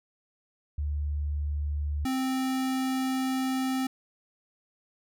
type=tone pair in turn; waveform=sine / square; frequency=73.4 / 261.6 Hz; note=D2 / C4; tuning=0 / 0 cents; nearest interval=octave + minor seventh; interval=2200 cents; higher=second; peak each=-27 dBFS; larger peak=neither; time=0.78-2.05 / 2.05-3.87 s; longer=second; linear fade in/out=5 ms; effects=none